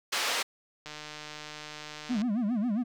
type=band-pass noise; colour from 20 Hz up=white; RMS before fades=-30 dBFS; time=0.12-0.43 s; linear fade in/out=10 ms; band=460 to 4500 Hz; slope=12 dB/octave
type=click train; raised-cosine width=0.2 ms; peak=-24 dBFS; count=206; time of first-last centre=0.86-2.218 s; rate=151 Hz
type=tone with vibrato; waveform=triangle; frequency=224.7 Hz; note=A3; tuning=37 cents sharp; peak=-24 dBFS; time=2.09-2.84 s; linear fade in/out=20 ms; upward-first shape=sine; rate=7.4 Hz; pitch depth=210 cents each way
effects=none